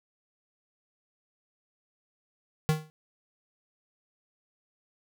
square tone with exponential decay, 155.4 Hz, D#3, 2 cents flat, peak -19 dBFS, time 2.69-2.9 s, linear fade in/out 0 ms, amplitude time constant 45 ms, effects none

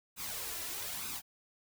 white noise with flanger, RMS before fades -40 dBFS, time 0.16-1.22 s, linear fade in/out 50 ms, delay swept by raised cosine 0.79 to 2.99 ms, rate 1.1 Hz, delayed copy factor +0.6, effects none

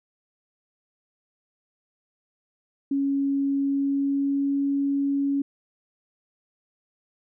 sine tone with pitch glide, 277.2 to 279.3 Hz, C#4 to C#4, 0 to +13 cents, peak -21 dBFS, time 2.91-5.42 s, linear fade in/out 5 ms, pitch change +13 cents, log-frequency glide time 3.61-4.63 s, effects none

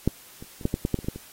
clicks, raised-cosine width 3 ms, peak -7 / -26 / -27 / -9 / -11 / -10 / -9 / -20 / -26 / -13 / -23 dBFS, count 11, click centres 0.076 / 0.425 / 0.612 / 0.654 / 0.741 / 0.851 / 0.943 / 0.989 / 1.045 / 1.085 / 1.16 s, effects white hiss -49 dBFS RMS until 1.32 s + AAC 48 kbps

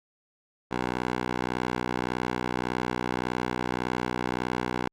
10% pulse tone with band-pass filter, 61.74 Hz, B1, in tune, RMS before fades -30 dBFS, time 0.71-4.88 s, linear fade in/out 5 ms, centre 980 Hz, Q 0.52, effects Opus 48 kbps

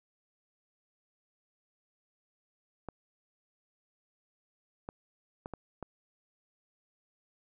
clicks, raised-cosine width 1 ms, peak -25 dBFS, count 5, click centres 2.887 / 4.889 / 5.459 / 5.537 / 5.827 s, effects none

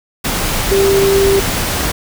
sine tone in noise, 392.8 Hz, G4, 4 cents sharp, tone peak -9 dBFS, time 0.71-1.4 s, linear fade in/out 10 ms, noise pink, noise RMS -17 dBFS, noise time 0.24-1.92 s, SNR +5 dB, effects none

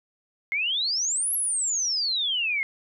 sine exponential two-way sweep, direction up then down, 2103 to 11460 to 2103 Hz, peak -23 dBFS, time 0.52-2.63 s, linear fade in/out 0 ms, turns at 1.34 s, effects none

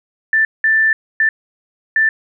sine tone bursts at uneven times, 1770 Hz, A6, 10 cents sharp, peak -10 dBFS, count 4, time 0.33-0.45 / 0.64-0.93 / 1.2-1.29 / 1.96-2.09 s, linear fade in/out 2 ms, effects none

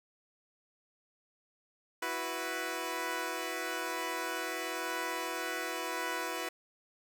10% pulse chord, E suspended second, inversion none, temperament equal, 329.6 / 370 / 493.9 Hz, E4 / F#4 / B4, 0 / 0 / 0 cents, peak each -31 / -31 / -30 dBFS, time 2.02-6.49 s, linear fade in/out 5 ms, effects none

